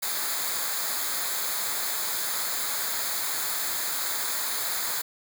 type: noise with comb filter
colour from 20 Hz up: white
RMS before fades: -29 dBFS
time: 0.02-5.02 s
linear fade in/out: 10 ms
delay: 0.35 ms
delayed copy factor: -0.75
effects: none